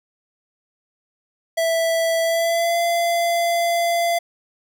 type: tone with pitch glide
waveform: square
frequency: 659.3 to 683.7 Hz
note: E5 to F5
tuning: 0 to -37 cents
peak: -18 dBFS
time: 1.57-4.19 s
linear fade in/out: 10 ms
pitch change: +63 cents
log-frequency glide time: 2.22-2.79 s
effects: none